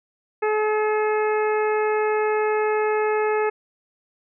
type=harmonic tone; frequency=427.7 Hz; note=A4; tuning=49 cents flat; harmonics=1 / 2 / 3 / 4 / 5 / 6; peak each=-20 / -26 / -30 / -32 / -34 / -36 dBFS; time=0.42-3.5 s; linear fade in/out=10 ms; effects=none